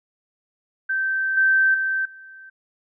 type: tone with level steps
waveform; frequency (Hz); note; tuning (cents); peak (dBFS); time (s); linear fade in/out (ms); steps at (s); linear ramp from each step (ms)
sine; 1554; G6; -16; -20 / -14 / -20 / -40; 0.89-2.5; 10; 1.37 / 1.74 / 2.05; 5
effects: none